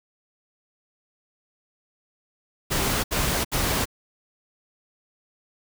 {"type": "noise bursts", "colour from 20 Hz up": "pink", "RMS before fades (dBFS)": -24, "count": 3, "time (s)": [2.7, 3.856], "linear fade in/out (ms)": 20, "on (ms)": 340, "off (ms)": 68, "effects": []}